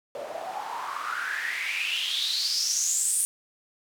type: noise with band-pass filter sweep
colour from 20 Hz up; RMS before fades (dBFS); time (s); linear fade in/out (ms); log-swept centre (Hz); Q
white; -29; 0.15-3.25; 0; 550 to 9500; 7.6
effects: none